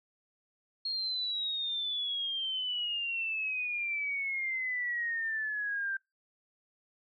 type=exponential sweep; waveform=sine; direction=down; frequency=4279 to 1568 Hz; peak=-31 dBFS; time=0.85-5.97 s; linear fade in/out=5 ms; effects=noise-tail reverb RT60 0.2 s tail -24 dB re dry